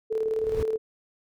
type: tone with tremolo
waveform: sine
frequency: 440 Hz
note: A4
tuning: in tune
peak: -22 dBFS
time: 0.1-0.78 s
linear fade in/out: 20 ms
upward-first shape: square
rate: 19 Hz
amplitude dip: 45%
type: noise with exponential growth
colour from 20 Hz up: brown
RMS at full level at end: -28 dBFS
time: 0.26-0.63 s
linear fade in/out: 2 ms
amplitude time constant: 80 ms
effects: none